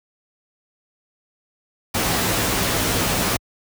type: noise with comb filter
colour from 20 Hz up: pink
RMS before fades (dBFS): -20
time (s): 1.94-3.37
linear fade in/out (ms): 10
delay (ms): 14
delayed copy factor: -0.55
effects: high-pass 60 Hz 12 dB/octave